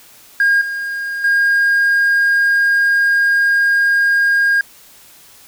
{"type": "tone with level steps", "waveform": "triangle", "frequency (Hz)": 1621, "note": "G#6", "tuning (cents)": -42, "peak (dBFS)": [-7, -18, -8], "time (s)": [0.4, 4.61], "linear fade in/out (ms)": 2, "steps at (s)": [0.61, 1.24], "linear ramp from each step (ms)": 5, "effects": ["tanh soft clip ceiling -5 dBFS", "white hiss -44 dBFS RMS until 5.47 s"]}